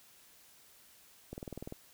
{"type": "click train", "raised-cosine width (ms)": 2, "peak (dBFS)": -28, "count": 9, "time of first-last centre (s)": [1.33, 1.724], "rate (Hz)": 20.3, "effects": ["white hiss -61 dBFS RMS until 1.93 s"]}